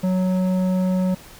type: tone with low-pass filter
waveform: square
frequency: 185 Hz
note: F#3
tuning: in tune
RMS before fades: -20 dBFS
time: 0.03-1.15 s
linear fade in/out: 10 ms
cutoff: 640 Hz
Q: 0.88
effects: pink hiss -44 dBFS RMS until 1.39 s